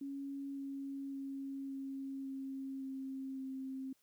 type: tone with pitch steps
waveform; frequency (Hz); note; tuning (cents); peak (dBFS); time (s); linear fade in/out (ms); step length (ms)
sine; 277.2 / 275.1 / 273.1 / 271 / 269 / 267 / 265; C#4 / C#4 / C#4 / C#4 / C4 / C4 / C4; 0 / -13 / -26 / -39 / +48 / +35 / +22; -40; 0.01-3.93; 5; 560
effects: white hiss -75 dBFS RMS until 4.02 s